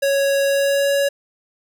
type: tone with pitch glide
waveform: square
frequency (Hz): 554.4 to 560.8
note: C#5 to C#5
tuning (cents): 0 to +20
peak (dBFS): -16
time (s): 0.02-1.09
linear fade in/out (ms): 10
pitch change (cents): +20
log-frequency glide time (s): 0.45-0.89
effects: none